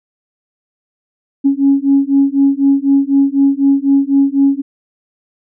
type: beating tone pair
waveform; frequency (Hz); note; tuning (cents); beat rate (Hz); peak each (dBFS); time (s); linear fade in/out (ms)
sine; 274.7 / 278.7; C#4 / C#4; -16 / +9; 4; -11; 1.44-4.62; 20
effects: tanh soft clip ceiling -1 dBFS